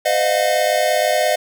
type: tone cluster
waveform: square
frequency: 511 / 614 / 683 / 720 Hz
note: C5 / D#5 / F5 / F#5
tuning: -41 / -23 / -39 / -47 cents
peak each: -24 / -18 / -26 / -21 dBFS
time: 0.05-1.36 s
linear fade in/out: 10 ms
effects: none